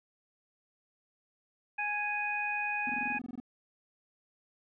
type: harmonic tone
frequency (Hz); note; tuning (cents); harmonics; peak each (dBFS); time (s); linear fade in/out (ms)
830.6; G#5; 0; 1 / 2 / 3; -36 / -37 / -33; 1.78-3.19; 10
type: tone bursts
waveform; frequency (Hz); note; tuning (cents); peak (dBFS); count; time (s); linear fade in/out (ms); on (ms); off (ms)
triangle; 246.9; B3; 0; -35; 12; 2.87-3.401; 2; 25; 21
effects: none